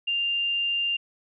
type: tone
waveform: sine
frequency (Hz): 2794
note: F7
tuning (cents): 0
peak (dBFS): -23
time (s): 0.07-0.97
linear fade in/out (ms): 10
effects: none